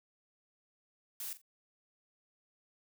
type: noise with echo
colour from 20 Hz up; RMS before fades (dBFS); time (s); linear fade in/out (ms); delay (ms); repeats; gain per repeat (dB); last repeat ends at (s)
blue; -41; 1.2-1.33; 2; 43; 2; -13; 1.416
effects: none